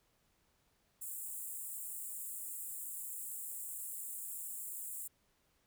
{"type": "high-pass noise", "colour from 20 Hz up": "pink", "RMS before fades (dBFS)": -44, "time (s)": [1.01, 5.08], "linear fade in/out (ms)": 10, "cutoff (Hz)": 7400, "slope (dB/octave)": 96, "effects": ["pink hiss -75 dBFS RMS until 5.66 s"]}